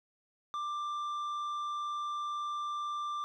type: tone with tanh clipping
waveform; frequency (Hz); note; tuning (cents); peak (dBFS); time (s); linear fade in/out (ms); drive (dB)
sine; 1183; D6; +12; -35; 0.54-3.24; 0; 7
effects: none